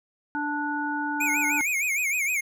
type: harmonic tone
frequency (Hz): 293.7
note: D4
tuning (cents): 0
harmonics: 1 / 3 / 5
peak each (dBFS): -30 / -30 / -30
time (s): 0.35-1.61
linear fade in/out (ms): 0
type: tone with vibrato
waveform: square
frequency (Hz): 2321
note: D7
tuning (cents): -21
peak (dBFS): -24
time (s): 1.2-2.41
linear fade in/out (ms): 10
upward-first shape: sine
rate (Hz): 6.5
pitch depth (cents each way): 150
effects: none